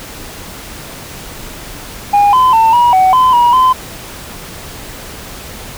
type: tone with pitch steps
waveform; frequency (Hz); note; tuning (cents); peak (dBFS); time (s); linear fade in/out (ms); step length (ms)
sine; 816 / 1020 / 898 / 962 / 751 / 1021 / 960 / 1025; G#5 / C6 / A5 / B5 / F#5 / C6 / B5 / C6; -31 / -44 / +35 / -46 / +26 / -43 / -49 / -36; -3; 2.13-3.73; 10; 200
effects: tanh soft clip ceiling -4 dBFS + pink hiss -29 dBFS RMS until 5.77 s